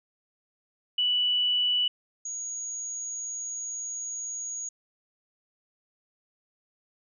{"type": "tone pair in turn", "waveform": "sine", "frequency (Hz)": [2960, 6691], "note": ["F#7", "G#8"], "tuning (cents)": [0, 12], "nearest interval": "octave + major second", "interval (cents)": 1412, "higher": "second", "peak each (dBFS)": [-22, -32], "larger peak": "first", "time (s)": [[0.98, 1.88], [2.25, 4.69]], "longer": "second", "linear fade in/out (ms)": 5, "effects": []}